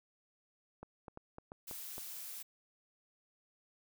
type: clicks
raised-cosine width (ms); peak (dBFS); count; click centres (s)
1; -33; 7; 0.83 / 1.082 / 1.174 / 1.384 / 1.519 / 1.712 / 1.981
type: noise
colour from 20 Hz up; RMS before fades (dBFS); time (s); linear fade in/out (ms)
blue; -46; 1.67-2.43; 10
effects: none